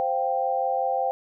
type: chord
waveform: sine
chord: C suspended fourth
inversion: none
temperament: equal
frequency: 523.3 / 698.5 / 784 Hz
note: C5 / F5 / G5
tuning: 0 / 0 / 0 cents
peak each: -27 / -28 / -25 dBFS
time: 0-1.11 s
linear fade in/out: 0 ms
effects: none